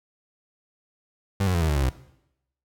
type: tone with pitch steps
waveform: 30% pulse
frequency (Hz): 98 / 91.44 / 85.31 / 79.6 / 74.27 / 69.3 / 64.66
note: G2 / F#2 / F2 / D#2 / D2 / C#2 / C2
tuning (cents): 0 / -20 / -40 / +40 / +20 / 0 / -20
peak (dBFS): -18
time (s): 1.4-1.897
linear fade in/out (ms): 5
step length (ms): 71
effects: noise-tail reverb RT60 0.8 s tail -17 dB re dry